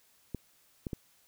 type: clicks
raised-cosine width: 3 ms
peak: -22 dBFS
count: 3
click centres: 0.347 / 0.868 / 0.932 s
effects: white hiss -66 dBFS RMS until 1.27 s